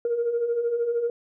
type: beating tone pair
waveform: sine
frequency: 460 / 473 Hz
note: A#4 / A#4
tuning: -23 / +25 cents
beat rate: 13 Hz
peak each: -30 / -22 dBFS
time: 0.05-1.1 s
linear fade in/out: 2 ms
effects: tanh soft clip ceiling -17 dBFS